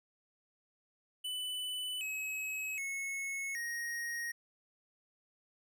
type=tone with pitch steps; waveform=square; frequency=2993 / 2561 / 2191 / 1874.6 Hz; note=F#7 / D#7 / C#7 / A#6; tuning=+19 / +49 / -21 / +9 cents; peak=-37 dBFS; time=1.24-4.32 s; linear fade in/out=10 ms; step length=770 ms; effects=none